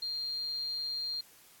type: tone with amplitude modulation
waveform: sine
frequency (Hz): 4200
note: C8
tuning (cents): +6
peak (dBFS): -31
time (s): 0.02-1.21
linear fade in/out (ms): 5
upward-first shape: sine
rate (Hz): 143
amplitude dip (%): 45
effects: white hiss -59 dBFS RMS until 1.6 s + AAC 64 kbps